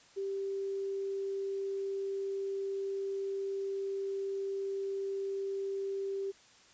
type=tone; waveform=sine; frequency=392 Hz; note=G4; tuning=in tune; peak=-33 dBFS; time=0.16-6.32 s; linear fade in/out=20 ms; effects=white hiss -60 dBFS RMS until 6.73 s + resampled to 16000 Hz